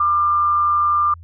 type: tone with amplitude modulation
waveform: sine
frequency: 1192 Hz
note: D6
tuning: 25 cents sharp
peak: -12 dBFS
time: 0-1.14 s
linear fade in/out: 5 ms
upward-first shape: sine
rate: 172 Hz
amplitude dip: 35%
effects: added 84 Hz sine -37 dBFS peak until 1.23 s